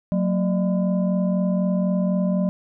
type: tone with frequency modulation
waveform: sine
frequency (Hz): 185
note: F#3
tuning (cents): 0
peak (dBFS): -18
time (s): 0.12-2.49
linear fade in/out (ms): 0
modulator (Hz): 414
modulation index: 0.73
effects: none